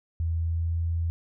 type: tone with pitch glide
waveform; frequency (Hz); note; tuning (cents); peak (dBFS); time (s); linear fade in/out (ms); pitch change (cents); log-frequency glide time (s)
sine; 82.5 to 83.56; E2 to E2; +2 to +24; -24; 0.2-1.1; 0; +22; 0.35-0.79
effects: none